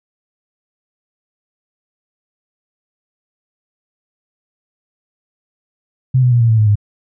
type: tone with pitch steps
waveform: sine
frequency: 129.3 / 124.61 / 120.08 / 115.73 / 111.53 / 107.48 / 103.58 Hz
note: C3 / B2 / B2 / A#2 / A2 / A2 / G#2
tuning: -20 / +16 / -48 / -12 / +24 / -40 / -4 cents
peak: -8 dBFS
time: 6.14-6.756 s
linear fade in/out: 10 ms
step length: 88 ms
effects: none